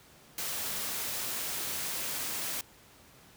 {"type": "noise", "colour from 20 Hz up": "white", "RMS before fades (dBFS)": -35, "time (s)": [0.38, 2.61], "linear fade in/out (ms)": 2, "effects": ["pink hiss -57 dBFS RMS until 3.36 s", "high-pass 60 Hz 12 dB/octave"]}